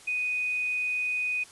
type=tone; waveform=sine; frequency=2489 Hz; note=D#7; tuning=in tune; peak=-26 dBFS; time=0.07-1.44 s; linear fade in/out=10 ms; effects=white hiss -51 dBFS RMS until 1.51 s + resampled to 24000 Hz